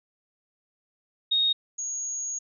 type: tone pair in turn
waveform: sine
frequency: 3729 / 6644 Hz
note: A#7 / G#8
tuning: 0 / 0 cents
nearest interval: minor seventh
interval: 1000 cents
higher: second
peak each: -20 / -29 dBFS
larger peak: first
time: 1.31-1.53 / 1.78-2.39 s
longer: second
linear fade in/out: 10 ms
effects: none